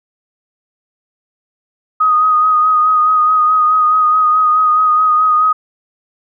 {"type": "tone with vibrato", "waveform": "sine", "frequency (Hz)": 1248, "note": "D#6", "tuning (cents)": 5, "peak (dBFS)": -8, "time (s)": [2, 5.53], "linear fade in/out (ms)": 10, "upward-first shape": "sine", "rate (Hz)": 4.7, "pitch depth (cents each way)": 26, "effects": []}